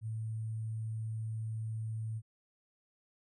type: tone with sample-and-hold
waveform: sine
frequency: 110.7 Hz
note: A2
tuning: 11 cents sharp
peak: -35 dBFS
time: 0.01-2.22 s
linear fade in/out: 50 ms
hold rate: 8820 Hz
effects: resampled to 32000 Hz